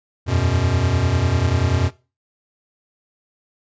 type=chord; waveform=square; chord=E suspended second; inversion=none; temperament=equal; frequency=82.41 / 92.5 / 123.47 Hz; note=E2 / F#2 / B2; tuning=0 / 0 / 0 cents; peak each=-23 / -20 / -22 dBFS; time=0.26-1.91 s; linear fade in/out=50 ms; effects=noise-tail reverb RT60 0.3 s tail -19 dB re dry + resampled to 16000 Hz